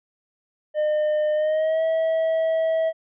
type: tone with pitch glide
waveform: triangle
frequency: 607 to 646.8 Hz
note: D#5 to E5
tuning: -43 to -33 cents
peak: -17 dBFS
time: 0.74-2.93 s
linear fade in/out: 50 ms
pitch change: +110 cents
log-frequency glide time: 1.34-1.83 s
effects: resampled to 8000 Hz